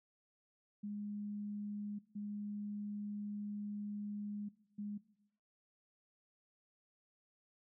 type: tone bursts at uneven times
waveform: sine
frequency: 206.5 Hz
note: G#3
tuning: 10 cents flat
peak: -40 dBFS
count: 3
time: 0.83-1.99 / 2.15-4.49 / 4.78-4.98 s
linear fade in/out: 10 ms
effects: noise-tail reverb RT60 0.9 s tail -19 dB re dry